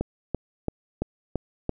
click train, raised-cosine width 2 ms, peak -12 dBFS, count 6, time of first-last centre 0.01-1.694 s, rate 2.97 Hz, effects none

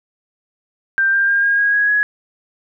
sine tone with pitch steps, 1575 / 1591.5 / 1608.1 / 1624.9 / 1641.9 / 1659 / 1676.4 Hz, G6 / G6 / G6 / G#6 / G#6 / G#6 / G#6, +8 / +26 / +44 / -38 / -20 / -2 / +16 cents, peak -12 dBFS, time 0.98-2.03 s, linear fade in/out 0 ms, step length 150 ms, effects none

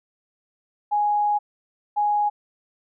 sine tone pair in turn, 830.6 / 830.6 Hz, G#5 / G#5, 0 / 0 cents, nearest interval unison, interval 0 cents, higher neither, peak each -18 dBFS, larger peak neither, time 0.91-1.39 / 1.96-2.3 s, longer first, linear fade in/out 20 ms, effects none

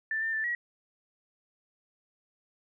sine tone with pitch steps, 1769 / 1799 / 1765 / 1913 Hz, A6 / A6 / A6 / A#6, +9 / +38 / +5 / +44 cents, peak -28 dBFS, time 0.11-0.55 s, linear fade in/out 2 ms, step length 110 ms, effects none

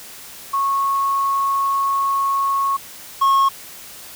sine / triangle tone pair in turn, 1100 / 1090.5 Hz, C#6 / C#6, -14 / -29 cents, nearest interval unison, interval 15 cents, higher first, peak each -16 / -10 dBFS, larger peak second, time 0.53-2.77 / 3.21-3.49 s, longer first, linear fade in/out 10 ms, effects white hiss -38 dBFS RMS until 4.15 s

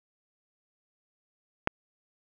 click, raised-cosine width 0.5 ms, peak -8 dBFS, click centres 1.674 s, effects none

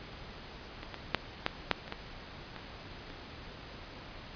clicks, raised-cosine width 0.3 ms, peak -25 / -23 / -9 / -11 / -8 / -28 / -20 / -26 / -29 dBFS, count 9, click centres 0.831 / 0.943 / 1.147 / 1.464 / 1.713 / 1.879 / 1.924 / 2.563 / 3.102 s, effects pink hiss -47 dBFS RMS until 4.35 s + resampled to 11025 Hz

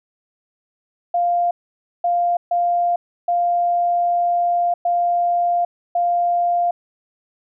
sine tone bursts at uneven times, 698.5 Hz, F5, in tune, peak -15 dBFS, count 6, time 1.14-1.51 / 2.04-2.37 / 2.51-2.96 / 3.28-4.74 / 4.85-5.65 / 5.95-6.71 s, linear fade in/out 5 ms, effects none

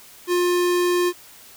square tone, 354.5 Hz, F4, 26 cents sharp, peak -18 dBFS, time 0.27-1.13 s, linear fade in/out 50 ms, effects white hiss -46 dBFS RMS until 1.56 s

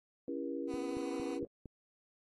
sine chord, C# diminished seventh, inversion none, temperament just, 277.2 / 332.6 / 399.1 / 479 Hz, C#4 / E4 / G4 / Bb4, 0 / +16 / +31 / +47 cents, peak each -40 / -41 / -45 / -42 dBFS, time 0.28-1.45 s, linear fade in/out 2 ms
15% pulse tone with vibrato, 249.9 Hz, B3, 21 cents sharp, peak -38 dBFS, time 0.67-1.4 s, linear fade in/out 50 ms, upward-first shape sine, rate 13 Hz, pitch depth 22 cents each way
click train, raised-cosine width 3 ms, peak -34 dBFS, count 5, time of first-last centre 0.74-1.657 s, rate 4.36 Hz
effects AAC 32 kbps

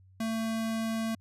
square tone, 224 Hz, A3, 31 cents sharp, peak -30 dBFS, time 0.2-1.15 s, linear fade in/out 5 ms, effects added 94 Hz sine -55 dBFS peak until 1.2 s + resampled to 32000 Hz

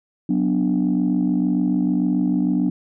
sine chord, B minor, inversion second, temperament equal, 185 / 246.9 / 293.7 Hz, F#3 / B3 / D4, 0 / 0 / 0 cents, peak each -20 dBFS, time 0.29-2.7 s, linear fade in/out 5 ms, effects tanh soft clip ceiling -11 dBFS

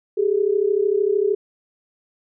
sine tone pair together, 390.8 / 424 Hz, G4 / G#4, -5 / +36 cents, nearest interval minor second, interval 141 cents, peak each -19 dBFS, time 0.17-1.35 s, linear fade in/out 10 ms, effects none

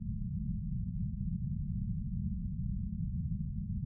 white low-pass noise, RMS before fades -36 dBFS, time 0-3.85 s, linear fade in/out 10 ms, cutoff 210 Hz, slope 96 dB/octave, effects none

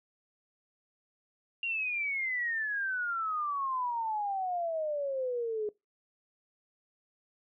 sine exponential sweep, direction down, 2794 to 415.3 Hz, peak -30 dBFS, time 1.63-5.69 s, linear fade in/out 2 ms, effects noise-tail reverb RT60 0.2 s tail -22 dB re dry

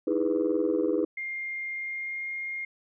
sine chord, E major seventh, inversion third, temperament just, 309 / 329.6 / 412 / 494.4 Hz, D#4 / E4 / G#4 / B4, -12 / 0 / -14 / +2 cents, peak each -28 dBFS, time 0.07-1.05 s, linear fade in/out 5 ms
sine tone with pitch glide, 2115 to 2128 Hz, C7 to C7, +18 to +29 cents, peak -31 dBFS, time 1.17-2.65 s, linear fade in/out 5 ms, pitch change +11 cents, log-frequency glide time 1.73-2.3 s
effects tanh soft clip ceiling -16 dBFS

